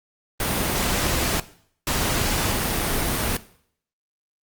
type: noise bursts at uneven times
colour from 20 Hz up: pink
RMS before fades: -23 dBFS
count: 2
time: 0.4-1.4 / 1.87-3.37 s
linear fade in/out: 2 ms
effects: noise-tail reverb RT60 0.6 s tail -17 dB re dry + Opus 32 kbps